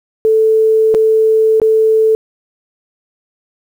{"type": "tone with dropouts", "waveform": "sine", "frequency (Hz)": 440, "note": "A4", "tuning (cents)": 0, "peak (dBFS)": -7, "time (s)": [0.25, 2.15], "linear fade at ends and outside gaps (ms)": 0, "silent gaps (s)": [[0.942, 0.948], [1.6, 1.617]], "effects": ["7-bit"]}